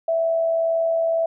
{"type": "tone with amplitude modulation", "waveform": "sine", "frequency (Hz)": 659.3, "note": "E5", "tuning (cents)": 0, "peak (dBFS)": -16, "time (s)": [0.08, 1.26], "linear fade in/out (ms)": 5, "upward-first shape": "sine", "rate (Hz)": 81.8, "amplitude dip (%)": 35, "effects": []}